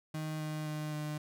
35% pulse tone with pitch steps, 155.56 / 154.04 / 152.53 / 151.04 Hz, D#3 / D#3 / D#3 / D3, 0 / -17 / -34 / +49 cents, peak -34 dBFS, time 0.14-1.18 s, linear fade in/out 5 ms, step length 260 ms, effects none

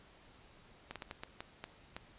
slowing click train, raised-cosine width 0.3 ms, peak -26 dBFS, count 8, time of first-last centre 0.91-1.965 s, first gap 47 ms, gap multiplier 1.38, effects pink hiss -61 dBFS RMS until 2.18 s + resampled to 8000 Hz

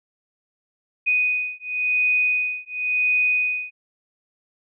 sine beating tone pair, 2489 / 2489.94 Hz, D#7 / D#7, 0 / +1 cents, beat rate 0.94 Hz, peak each -22 dBFS, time 1.06-3.71 s, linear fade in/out 20 ms, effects none

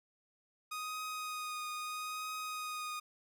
sawtooth tone with vibrato, 1244.5 Hz, D#6, in tune, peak -35 dBFS, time 0.71-3 s, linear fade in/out 10 ms, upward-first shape triangle, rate 0.77 Hz, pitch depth 18 cents each way, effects none

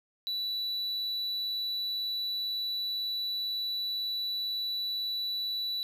triangle tone, 3951 Hz, B7, in tune, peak -29 dBFS, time 0.27-5.83 s, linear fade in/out 0 ms, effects none

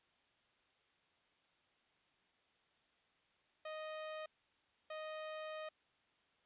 sawtooth tone bursts at uneven times, 622.3 Hz, D#5, in tune, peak -40 dBFS, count 2, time 3.65-4.26 / 4.9-5.69 s, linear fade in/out 5 ms, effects white hiss -75 dBFS RMS until 6.45 s + resampled to 8000 Hz

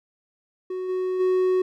triangle tone with level steps, 370 Hz, F#4, in tune, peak -25 / -21 / -16 dBFS, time 0.7-1.62 s, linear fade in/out 5 ms, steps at 0.88 / 1.19 s, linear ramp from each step 20 ms, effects none

